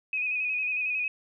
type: tone with vibrato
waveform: sine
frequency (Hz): 2506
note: D#7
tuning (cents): +12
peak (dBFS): -26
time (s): 0.13-1.08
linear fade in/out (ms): 2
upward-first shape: square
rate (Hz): 11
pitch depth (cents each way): 31
effects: none